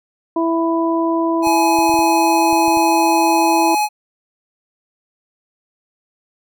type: harmonic tone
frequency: 330.7 Hz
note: E4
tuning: 6 cents sharp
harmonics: 1 / 2 / 3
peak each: -16 / -22 / -21 dBFS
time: 0.36-3.75 s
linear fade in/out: 5 ms
type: tone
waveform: square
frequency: 842 Hz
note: G#5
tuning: 24 cents sharp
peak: -15 dBFS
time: 1.42-3.89 s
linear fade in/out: 50 ms
type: clicks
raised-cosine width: 5 ms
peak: -24 dBFS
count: 8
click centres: 1.471 / 1.788 / 1.895 / 1.941 / 1.991 / 2.529 / 2.681 / 2.772 s
effects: none